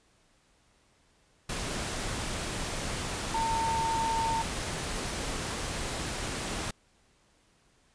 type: tone in noise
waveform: sine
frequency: 905 Hz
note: A5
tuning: 48 cents sharp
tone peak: -27 dBFS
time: 3.34-4.42 s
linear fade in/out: 5 ms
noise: pink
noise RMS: -34 dBFS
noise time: 1.49-6.71 s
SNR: +4 dB
effects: pink hiss -66 dBFS RMS until 7.94 s + resampled to 22050 Hz